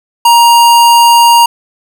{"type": "tone", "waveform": "square", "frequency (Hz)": 940, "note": "A#5", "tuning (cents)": 14, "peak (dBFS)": -3, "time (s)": [0.25, 1.46], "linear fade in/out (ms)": 5, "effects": []}